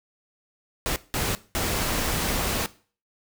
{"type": "noise bursts at uneven times", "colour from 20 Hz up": "pink", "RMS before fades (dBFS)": -26, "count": 3, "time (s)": [[0.86, 0.96], [1.14, 1.35], [1.55, 2.66]], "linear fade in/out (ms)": 0, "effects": ["noise-tail reverb RT60 0.4 s tail -18 dB re dry"]}